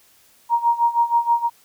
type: tone with tremolo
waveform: sine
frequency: 939 Hz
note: A#5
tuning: 12 cents sharp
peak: -12 dBFS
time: 0.49-1.5 s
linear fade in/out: 50 ms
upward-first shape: sine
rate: 6.3 Hz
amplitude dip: 85%
effects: white hiss -55 dBFS RMS until 1.64 s